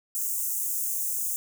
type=high-pass noise; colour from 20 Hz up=white; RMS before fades=-29 dBFS; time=0.15-1.36 s; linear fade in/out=0 ms; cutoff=6500 Hz; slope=48 dB/octave; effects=none